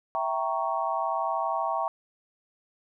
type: chord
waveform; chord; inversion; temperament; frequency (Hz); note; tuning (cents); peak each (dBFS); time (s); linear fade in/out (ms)
sine; E diminished seventh; none; equal with one note detuned; 659.3 / 779.9 / 932.3 / 1108.7; E5 / G5 / Bb5 / Db6; 0 / -9 / 0 / 0; -31; 0.15-1.88; 0
effects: none